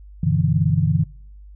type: chord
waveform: sine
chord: E minor seventh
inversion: first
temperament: equal with one note detuned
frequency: 95.82 / 123.47 / 146.83 / 164.81 Hz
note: G2 / B2 / D3 / E3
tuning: -39 / 0 / 0 / 0 cents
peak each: -22 / -24 / -19 / -20 dBFS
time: 0.23-1.04 s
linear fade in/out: 5 ms
effects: noise-tail reverb RT60 0.6 s tail -23 dB re dry + added 50 Hz sine -39 dBFS peak until 1.55 s